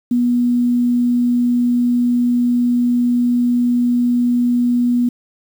sine tone with quantisation, 242.9 Hz, B3, 29 cents flat, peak -12 dBFS, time 0.11-5.09 s, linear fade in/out 5 ms, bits 7, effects none

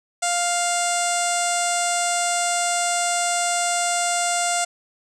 sawtooth tone with low-pass filter, 700 Hz, F5, 4 cents sharp, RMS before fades -22 dBFS, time 0.22-4.65 s, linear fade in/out 10 ms, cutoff 7900 Hz, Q 6.5, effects none

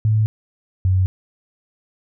sine tone pair in turn, 108.5 / 93.35 Hz, A2 / F#2, -24 / +16 cents, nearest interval minor third, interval 260 cents, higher first, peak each -13 dBFS, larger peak neither, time 0.05-0.26 / 0.85-1.06 s, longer neither, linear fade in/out 0 ms, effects none

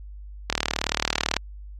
click train, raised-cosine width 0.2 ms, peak -4 dBFS, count 34, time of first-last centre 0.5-1.366 s, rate 38.1 Hz, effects added 50 Hz sine -37 dBFS peak until 1.79 s + AAC 48 kbps

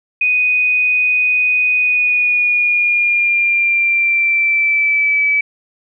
sine tone with pitch glide, 2489 to 2296 Hz, D#7 to D7, 0 to -40 cents, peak -11 dBFS, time 0.21-5.41 s, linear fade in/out 5 ms, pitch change -140 cents, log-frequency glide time 1.77-5.23 s, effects none

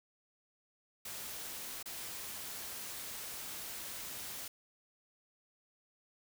white noise with dropouts, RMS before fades -44 dBFS, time 1.05-4.48 s, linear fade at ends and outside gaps 5 ms, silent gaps 1.828-1.857 s, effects none

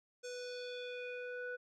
square tone with low-pass filter sweep, 493.9 Hz, B4, in tune, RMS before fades -44 dBFS, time 0.23-1.57 s, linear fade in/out 20 ms, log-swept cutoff 6900 to 1400 Hz, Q 3.2, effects none

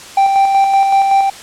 triangle tone with tremolo, 784 Hz, G5, in tune, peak -5 dBFS, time 0.17-1.3 s, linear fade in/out 5 ms, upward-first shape square, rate 5.3 Hz, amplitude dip 35%, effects white hiss -33 dBFS RMS until 1.42 s + low-pass 8000 Hz 12 dB/octave

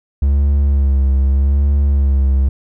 triangle tone with vibrato, 69 Hz, C#2, 7 cents flat, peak -8 dBFS, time 0.22-2.49 s, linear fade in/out 5 ms, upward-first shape sine, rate 0.82 Hz, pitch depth 47 cents each way, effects none

